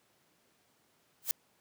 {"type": "noise with exponential growth", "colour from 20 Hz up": "blue", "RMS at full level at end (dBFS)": -25, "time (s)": [1.22, 1.31], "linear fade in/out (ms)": 1, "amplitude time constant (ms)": 18, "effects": ["pink hiss -70 dBFS RMS until 1.6 s", "high-pass 150 Hz 12 dB/octave"]}